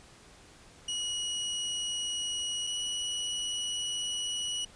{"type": "tone pair in turn", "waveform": "sawtooth", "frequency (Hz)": [2910, 2929], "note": ["F#7", "F#7"], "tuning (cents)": [-29, -18], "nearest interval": "unison", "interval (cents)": 11, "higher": "second", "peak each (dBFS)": [-28, -28], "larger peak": "neither", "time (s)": [[0.88, 2.67], [2.67, 4.65]], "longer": "second", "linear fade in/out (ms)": 5, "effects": ["pink hiss -55 dBFS RMS until 4.75 s", "resampled to 22050 Hz"]}